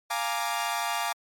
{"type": "chord", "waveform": "sawtooth", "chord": "Bb dominant seventh", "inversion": "second", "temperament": "equal", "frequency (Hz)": [698.5, 830.6, 932.3, 1174.7], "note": ["F5", "Ab5", "Bb5", "D6"], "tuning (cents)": [0, 0, 0, 0], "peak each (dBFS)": -29, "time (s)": [0.1, 1.13], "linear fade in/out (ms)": 10, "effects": ["MP3 64 kbps"]}